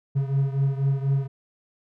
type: beating tone pair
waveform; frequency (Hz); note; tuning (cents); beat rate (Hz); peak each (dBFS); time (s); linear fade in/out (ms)
triangle; 136.2 / 140.3; C#3 / C#3; -30 / +21; 4.1; -20 / -24; 0.15-1.28; 20
effects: none